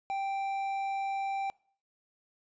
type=tone with hard clipping; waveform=sine; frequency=784 Hz; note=G5; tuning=in tune; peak=-32 dBFS; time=0.1-1.5 s; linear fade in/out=0 ms; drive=6 dB; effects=noise-tail reverb RT60 0.5 s tail -24 dB re dry + resampled to 16000 Hz